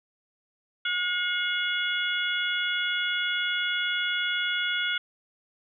harmonic tone with a mistuned harmonic, 720 Hz, F#5, 47 cents flat, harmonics 2 / 3 / 4 / 5, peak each -28 / -32 / -33 / -31 dBFS, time 0.85-4.98 s, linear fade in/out 5 ms, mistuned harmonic 5, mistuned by -100 cents, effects none

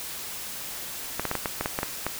clicks, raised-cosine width 0.5 ms, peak -11 dBFS, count 10, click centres 1.196 / 1.253 / 1.314 / 1.353 / 1.458 / 1.61 / 1.659 / 1.789 / 1.831 / 2.066 s, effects white hiss -36 dBFS RMS until 2.19 s

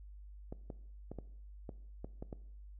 clicks, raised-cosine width 2 ms, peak -30 dBFS, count 8, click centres 0.525 / 0.702 / 1.116 / 1.187 / 1.692 / 2.045 / 2.225 / 2.328 s, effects noise-tail reverb RT60 0.7 s tail -18 dB re dry + added 50 Hz sine -49 dBFS peak until 2.79 s

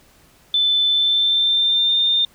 sine tone with pitch glide, 3520 to 3615 Hz, A7 to A7, 0 to +46 cents, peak -14 dBFS, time 0.54-2.25 s, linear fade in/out 2 ms, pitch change +46 cents, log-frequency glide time 0.88-1.99 s, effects pink hiss -53 dBFS RMS until 2.34 s

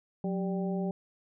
harmonic tone with a mistuned harmonic, 196 Hz, G3, in tune, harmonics 1 / 2 / 3 / 4, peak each -30 / -36 / -40 / -42 dBFS, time 0.24-0.91 s, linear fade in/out 2 ms, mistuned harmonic 1, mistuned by -120 cents, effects none

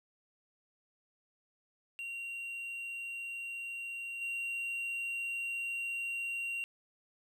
triangle tone with level steps, 2757 Hz, F7, 23 cents flat, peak -37 / -33 dBFS, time 1.99-6.64 s, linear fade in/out 0 ms, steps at 4.21 s, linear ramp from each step 10 ms, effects none

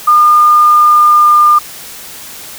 sine tone with pitch glide, 1212 to 1204.3 Hz, D#6 to D6, -46 to +43 cents, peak -3 dBFS, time 0.07-1.59 s, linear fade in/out 10 ms, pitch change -11 cents, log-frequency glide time 0.54-1.38 s, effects white hiss -29 dBFS RMS until 2.58 s

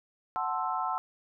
sine chord, F# half-diminished seventh, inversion none, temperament equal, 740 / 880 / 1046.5 / 1318.5 Hz, F#5 / A5 / C6 / E6, 0 / 0 / 0 / 0 cents, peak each -34 dBFS, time 0.36-0.98 s, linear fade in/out 0 ms, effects none

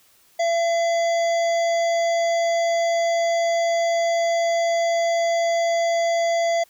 harmonic tone, 676 Hz, E5, 43 cents sharp, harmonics 1 / 3 / 5 / 7 / 9 / 10, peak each -18 / -30 / -37 / -38 / -42 / -38 dBFS, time 0.39-6.64 s, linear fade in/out 10 ms, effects white hiss -57 dBFS RMS until 6.69 s

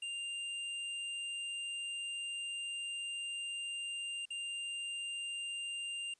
square tone with dropouts, 2794 Hz, F7, in tune, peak -39 dBFS, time 0.02-6.14 s, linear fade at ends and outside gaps 5 ms, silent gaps 4.255-4.304 s, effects white hiss -73 dBFS RMS until 6.19 s + resampled to 22050 Hz

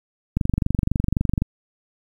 click train, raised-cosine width 5 ms, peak -7 dBFS, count 26, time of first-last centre 0.37-1.42 s, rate 23.8 Hz, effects 8-bit

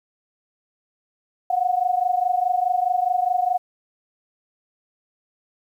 sine tone pair together, 715.2 / 740 Hz, F5 / F#5, +41 / 0 cents, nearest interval minor second, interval 59 cents, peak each -21 dBFS, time 1.5-3.58 s, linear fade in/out 5 ms, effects 9-bit

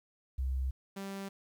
sine / sawtooth tone pair in turn, 65.41 / 196.01 Hz, C2 / G3, 0 / 0 cents, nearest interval octave + perfect fifth, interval 1900 cents, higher second, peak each -30 / -35 dBFS, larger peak first, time 0.38-0.71 / 0.96-1.29 s, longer neither, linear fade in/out 10 ms, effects 11-bit

